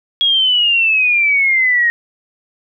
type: exponential sweep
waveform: sine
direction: down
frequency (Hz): 3322 to 1864.7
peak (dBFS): -10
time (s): 0.21-1.9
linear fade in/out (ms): 0
effects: none